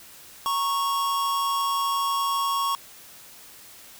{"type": "tone pair together", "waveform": "square", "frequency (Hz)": [932.3, 1104.1], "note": ["A#5", "C#6"], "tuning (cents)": [0, -7], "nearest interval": "minor third", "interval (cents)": 293, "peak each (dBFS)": [-32, -24], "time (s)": [0.46, 2.75], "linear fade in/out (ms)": 0, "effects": ["white hiss -47 dBFS RMS until 3.99 s"]}